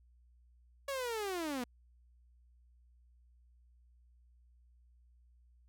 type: linear sweep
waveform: sawtooth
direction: down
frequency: 565 to 234.3 Hz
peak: -32 dBFS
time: 0.88-1.64 s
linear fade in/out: 5 ms
effects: added 60 Hz sine -62 dBFS peak until 5.68 s